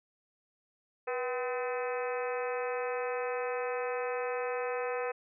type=harmonic tone with a mistuned harmonic; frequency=255 Hz; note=C4; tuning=44 cents flat; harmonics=2 / 3 / 4 / 5 / 6 / 7 / 8 / 9 / 10; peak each=-33 / -40 / -43 / -42 / -46 / -45 / -48 / -51 / -45 dBFS; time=1.07-5.12 s; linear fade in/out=10 ms; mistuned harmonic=2; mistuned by=-69 cents; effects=none